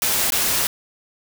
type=noise with dropouts; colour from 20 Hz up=white; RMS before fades=-20 dBFS; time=0.02-0.67 s; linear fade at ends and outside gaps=1 ms; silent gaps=0.304-0.321 s; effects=none